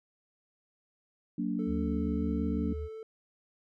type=chord; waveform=sine; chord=Gb augmented; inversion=none; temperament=just; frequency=185 / 231.2 / 289.1 Hz; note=Gb3 / Bb3 / D4; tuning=0 / -14 / -27 cents; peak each=-34 / -33 / -34 dBFS; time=1.38-2.73 s; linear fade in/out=5 ms
type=tone with vibrato; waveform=triangle; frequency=440 Hz; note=A4; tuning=in tune; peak=-38 dBFS; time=1.59-3.03 s; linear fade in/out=2 ms; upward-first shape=sine; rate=1.5 Hz; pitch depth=14 cents each way
type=tone; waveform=sine; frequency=75.5 Hz; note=D2; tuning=48 cents sharp; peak=-34 dBFS; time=1.66-2.89 s; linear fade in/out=50 ms
effects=none